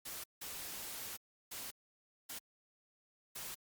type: noise bursts at uneven times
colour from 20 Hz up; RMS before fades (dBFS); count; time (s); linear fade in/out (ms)
white; -45; 5; 0.05-0.24 / 0.41-1.17 / 1.51-1.71 / 2.29-2.39 / 3.35-3.55; 10
effects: Opus 48 kbps